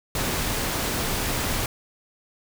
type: noise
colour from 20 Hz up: pink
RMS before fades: -26 dBFS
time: 0.15-1.66 s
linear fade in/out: 2 ms
effects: none